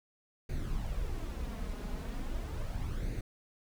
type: noise with flanger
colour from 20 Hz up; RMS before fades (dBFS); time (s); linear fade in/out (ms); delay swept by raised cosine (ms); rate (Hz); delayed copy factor
brown; -36; 0.49-3.21; 5; 0.46 to 4.86; 0.38; +0.55
effects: none